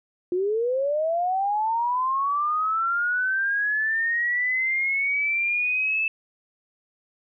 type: linear sweep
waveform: sine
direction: up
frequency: 348.1 to 2637 Hz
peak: -21 dBFS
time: 0.32-6.08 s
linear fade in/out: 2 ms
effects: none